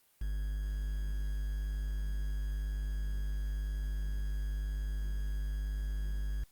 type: tone with quantisation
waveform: triangle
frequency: 50.5 Hz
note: G#1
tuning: 48 cents flat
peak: -30 dBFS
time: 0.21-6.44 s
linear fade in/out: 5 ms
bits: 9
effects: white hiss -68 dBFS RMS until 6.51 s + Opus 32 kbps